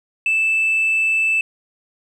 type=tone with tanh clipping; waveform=triangle; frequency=2637 Hz; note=E7; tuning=in tune; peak=-15 dBFS; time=0.26-1.41 s; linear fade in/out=2 ms; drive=5 dB; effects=none